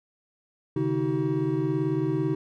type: tone cluster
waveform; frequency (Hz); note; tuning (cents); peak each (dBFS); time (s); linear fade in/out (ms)
triangle; 134.4 / 152.4 / 317.8 / 378.2; C3 / D#3 / D#4 / F#4; +47 / -36 / +37 / +38; -28 / -29 / -25 / -27; 0.76-2.35; 5
effects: none